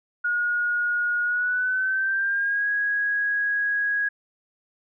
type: tone with pitch glide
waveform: sine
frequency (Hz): 1441 to 1655.3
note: F#6 to G#6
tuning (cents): -46 to -6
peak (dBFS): -21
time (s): 0.24-4.09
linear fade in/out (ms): 10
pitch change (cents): +240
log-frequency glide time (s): 1.23-2.68
effects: none